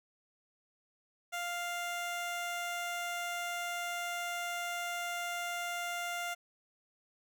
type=tone; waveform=15% pulse; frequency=698.5 Hz; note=F5; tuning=in tune; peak=-29 dBFS; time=1.32-6.35 s; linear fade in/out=20 ms; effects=none